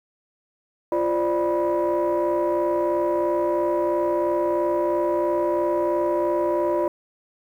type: tone cluster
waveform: sine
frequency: 345.8 / 529 / 592 / 979 Hz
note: F4 / C5 / D5 / B5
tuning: -17 / +19 / +14 / -15 cents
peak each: -22 / -28 / -22 / -26 dBFS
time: 0.92-6.88 s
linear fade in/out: 2 ms
effects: tanh soft clip ceiling -14 dBFS + 9-bit